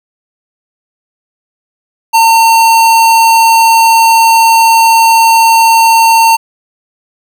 square tone, 908 Hz, A#5, 46 cents flat, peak -4 dBFS, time 2.13-6.37 s, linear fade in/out 20 ms, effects 7-bit

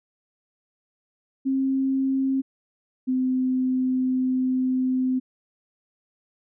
sine tone pair in turn, 267.3 / 257.1 Hz, C4 / C4, +37 / -30 cents, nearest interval minor second, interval 67 cents, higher first, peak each -20 dBFS, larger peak neither, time 1.45-2.42 / 3.07-5.2 s, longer second, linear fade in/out 20 ms, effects none

